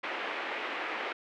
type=band-pass noise; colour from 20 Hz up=white; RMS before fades=-36 dBFS; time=0.03-1.13 s; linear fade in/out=10 ms; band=310 to 2500 Hz; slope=24 dB/octave; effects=none